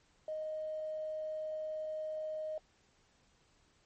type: tone with tanh clipping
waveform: triangle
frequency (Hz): 622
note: D#5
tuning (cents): -1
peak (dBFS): -36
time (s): 0.28-2.58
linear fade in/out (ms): 2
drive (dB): 2
effects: pink hiss -70 dBFS RMS until 3.85 s + MP3 32 kbps